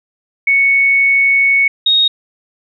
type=tone pair in turn; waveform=sine; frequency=2217 / 3739 Hz; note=C#7 / A#7; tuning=0 / +4 cents; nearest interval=major sixth; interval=904 cents; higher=second; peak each=-8 dBFS; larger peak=neither; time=0.47-1.68 / 1.86-2.08 s; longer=first; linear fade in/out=5 ms; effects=none